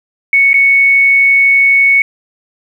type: tone with dropouts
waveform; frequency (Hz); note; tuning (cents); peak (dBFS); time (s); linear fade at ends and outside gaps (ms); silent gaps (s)
sine; 2217; C#7; 0; -5; 0.33-2.02; 2; 0.532-0.541
effects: 7-bit